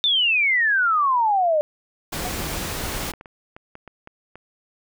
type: exponential sweep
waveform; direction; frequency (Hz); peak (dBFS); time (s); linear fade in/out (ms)
sine; down; 3630 to 587.3; -16; 0.04-1.61; 0
type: noise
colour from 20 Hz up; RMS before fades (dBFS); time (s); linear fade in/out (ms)
pink; -28; 2.12-3.12; 10
type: tone with exponential decay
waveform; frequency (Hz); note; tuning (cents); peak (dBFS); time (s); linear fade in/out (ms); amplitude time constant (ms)
sine; 730; F#5; -24; -23; 2.25-2.36; 1; 22
type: clicks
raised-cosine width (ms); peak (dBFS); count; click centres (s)
0.5; -25; 12; 2.824 / 2.9 / 2.94 / 3.088 / 3.137 / 3.211 / 3.258 / 3.565 / 3.754 / 3.877 / 4.074 / 4.356
effects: none